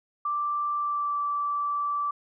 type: tone with pitch glide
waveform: sine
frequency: 1174.7 to 1162.5 Hz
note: D6 to D6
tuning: 0 to -18 cents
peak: -25 dBFS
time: 0.25-2.11 s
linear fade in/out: 5 ms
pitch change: -18 cents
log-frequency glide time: 0.75-1.18 s
effects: none